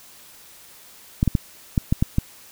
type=clicks; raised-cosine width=5 ms; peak=-5 dBFS; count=7; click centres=1.229 / 1.277 / 1.352 / 1.778 / 1.925 / 2.025 / 2.184 s; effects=white hiss -47 dBFS RMS until 2.51 s